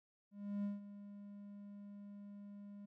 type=tone with ADSR envelope; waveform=triangle; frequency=202.9 Hz; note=G#3; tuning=40 cents flat; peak=-34 dBFS; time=0.31-2.86 s; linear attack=330 ms; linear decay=160 ms; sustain=-14 dB; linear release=11 ms; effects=none